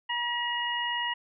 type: harmonic tone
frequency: 958 Hz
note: A#5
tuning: 47 cents sharp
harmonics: 1 / 2 / 3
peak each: -32 / -32 / -32 dBFS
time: 0.09-1.14 s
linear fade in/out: 10 ms
effects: none